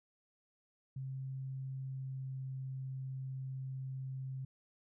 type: tone with pitch glide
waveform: sine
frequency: 133 to 132.23 Hz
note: C3 to C3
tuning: +29 to +19 cents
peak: -39 dBFS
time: 0.96-4.45 s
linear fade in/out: 5 ms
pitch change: -10 cents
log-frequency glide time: 1.77-2.44 s
effects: none